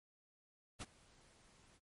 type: noise with ADSR envelope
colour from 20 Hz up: pink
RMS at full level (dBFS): -44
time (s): 0.79-1.8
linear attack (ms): 28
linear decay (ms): 32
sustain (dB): -23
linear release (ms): 47
effects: noise-tail reverb RT60 0.1 s tail -24 dB re dry + MP3 48 kbps